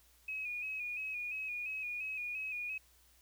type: tone with vibrato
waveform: sine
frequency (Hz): 2500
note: D#7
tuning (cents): +8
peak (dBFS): -37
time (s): 0.28-2.78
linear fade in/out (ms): 5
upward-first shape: square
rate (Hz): 2.9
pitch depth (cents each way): 38
effects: added 60 Hz sine -68 dBFS peak until 3.21 s + white hiss -67 dBFS RMS until 3.21 s